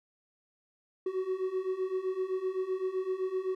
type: beating tone pair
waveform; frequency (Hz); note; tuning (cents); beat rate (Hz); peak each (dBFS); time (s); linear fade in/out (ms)
triangle; 370 / 377.8; F#4 / F#4; 0 / +36; 7.8; -33 / -30; 1.06-3.55; 5
effects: none